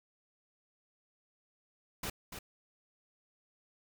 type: noise with echo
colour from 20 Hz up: pink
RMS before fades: -38 dBFS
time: 2.03-2.1 s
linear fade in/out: 5 ms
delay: 290 ms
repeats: 1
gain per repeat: -7 dB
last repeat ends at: 2.39 s
effects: none